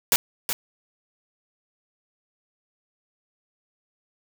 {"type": "noise with echo", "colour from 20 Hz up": "white", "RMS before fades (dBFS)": -18, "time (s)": [0.12, 0.16], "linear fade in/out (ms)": 0, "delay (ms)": 370, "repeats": 1, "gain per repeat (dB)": -8, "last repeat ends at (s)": 0.53, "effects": []}